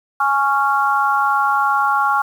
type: chord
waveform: sine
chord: Db major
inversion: second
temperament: just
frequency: 831.5 / 1108.7 / 1385.9 Hz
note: Ab5 / Db6 / F6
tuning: +2 / 0 / -14 cents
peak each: -18 dBFS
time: 0.2-2.22 s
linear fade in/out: 5 ms
effects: 7-bit